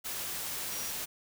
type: tone in noise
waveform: sine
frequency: 5720 Hz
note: F8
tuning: 41 cents sharp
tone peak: -42 dBFS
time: 0.7-0.92 s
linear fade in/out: 20 ms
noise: white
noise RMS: -37 dBFS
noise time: 0.04-1.06 s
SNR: -8 dB
effects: none